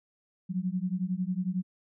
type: beating tone pair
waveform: sine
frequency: 178.1 / 189.1 Hz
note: F3 / F#3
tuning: +34 / +38 cents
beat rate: 11 Hz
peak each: -31 / -31 dBFS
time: 0.49-1.63 s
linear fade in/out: 20 ms
effects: none